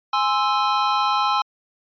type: chord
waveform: square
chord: Ab augmented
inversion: none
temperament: equal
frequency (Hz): 830.6 / 1046.5 / 1318.5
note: Ab5 / C6 / E6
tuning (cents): 0 / 0 / 0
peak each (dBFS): -23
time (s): 0.13-1.42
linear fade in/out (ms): 5
effects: resampled to 11025 Hz